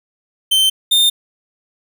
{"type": "tone pair in turn", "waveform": "45% pulse", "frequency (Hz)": [3100, 3627], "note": ["G7", "A#7"], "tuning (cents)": [-20, -48], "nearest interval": "minor third", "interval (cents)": 272, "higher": "second", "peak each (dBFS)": -10, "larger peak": "neither", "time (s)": [[0.51, 0.7], [0.91, 1.1]], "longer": "neither", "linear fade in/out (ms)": 10, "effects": []}